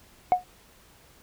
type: tone with exponential decay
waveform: sine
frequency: 727 Hz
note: F#5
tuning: 31 cents flat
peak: -11 dBFS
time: 0.32-0.44 s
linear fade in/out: 0 ms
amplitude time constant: 24 ms
effects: tanh soft clip ceiling -12 dBFS + pink hiss -56 dBFS RMS until 1.22 s